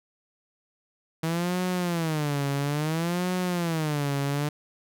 sawtooth tone with vibrato, 159.8 Hz, D#3, 47 cents sharp, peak -21 dBFS, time 1.23-4.49 s, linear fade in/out 5 ms, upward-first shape sine, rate 0.59 Hz, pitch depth 230 cents each way, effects none

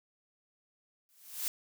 blue noise with exponential growth, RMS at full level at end -31 dBFS, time 1.09-1.48 s, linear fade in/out 0 ms, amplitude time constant 84 ms, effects none

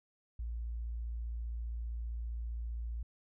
sine tone, 57.6 Hz, A#1, 20 cents flat, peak -36 dBFS, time 0.39-3.03 s, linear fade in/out 5 ms, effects none

